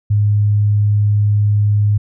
sine tone, 103.83 Hz, G#2, in tune, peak -10 dBFS, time 0.1-1.98 s, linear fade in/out 10 ms, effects none

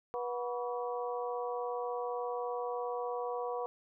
harmonic tone with a mistuned harmonic, 243.4 Hz, B3, 25 cents flat, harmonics 2 / 3 / 4 / 5, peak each -36 / -40 / -42 / -44 dBFS, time 0.14-3.66 s, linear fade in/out 0 ms, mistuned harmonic 5, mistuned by -120 cents, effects none

